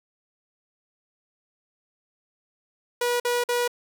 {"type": "tone bursts", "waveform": "sawtooth", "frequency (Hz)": 484.4, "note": "B4", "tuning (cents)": -34, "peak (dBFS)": -18, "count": 3, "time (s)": [3.01, 3.678], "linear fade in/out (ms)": 5, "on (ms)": 190, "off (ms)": 49, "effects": []}